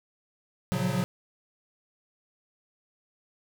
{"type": "chord", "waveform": "square", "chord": "Gb major seventh", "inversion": "first", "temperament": "equal with one note detuned", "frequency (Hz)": [116.54, 138.59, 177.67, 185], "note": ["Bb2", "Db3", "F3", "Gb3"], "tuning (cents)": [0, 0, 30, 0], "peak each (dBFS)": [-34, -32, -32, -31], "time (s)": [0.72, 1.04], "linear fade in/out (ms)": 0, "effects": []}